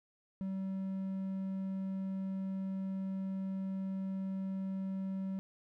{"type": "tone", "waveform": "triangle", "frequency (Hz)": 191.6, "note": "G3", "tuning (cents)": -39, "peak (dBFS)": -33, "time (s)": [0.41, 5.39], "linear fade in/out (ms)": 0, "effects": []}